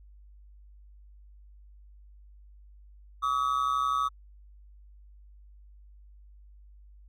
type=ring-modulated tone; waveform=triangle; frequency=1208 Hz; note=D6; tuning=48 cents sharp; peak=-20 dBFS; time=3.22-4.09 s; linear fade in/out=20 ms; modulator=66 Hz; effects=added 50 Hz sine -50 dBFS peak until 7.08 s